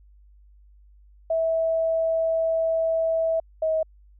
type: tone pair in turn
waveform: sine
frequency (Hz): 652 / 636.7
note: E5 / D#5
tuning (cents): -19 / +40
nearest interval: unison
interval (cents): 41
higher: first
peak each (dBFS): -20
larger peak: neither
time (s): 1.3-3.4 / 3.62-3.83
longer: first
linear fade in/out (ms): 5
effects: added 50 Hz sine -50 dBFS peak until 4.19 s